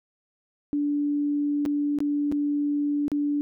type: tone with dropouts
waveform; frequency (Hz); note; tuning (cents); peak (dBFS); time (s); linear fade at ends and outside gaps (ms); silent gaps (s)
sine; 290.7; D4; -18; -22; 0.73-3.41; 0; 1.653-1.66 / 1.987-2.004 / 2.316-2.323 / 3.081-3.117
effects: none